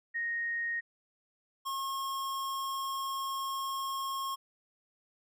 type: tone pair in turn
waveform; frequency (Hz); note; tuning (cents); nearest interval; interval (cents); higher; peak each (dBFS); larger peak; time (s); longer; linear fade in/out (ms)
sine / square; 1864.7 / 1081.9; A#6 / C#6; 0 / -42; major sixth; 942; first; -31 / -34; first; 0.14-0.81 / 1.65-4.36; second; 20
effects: none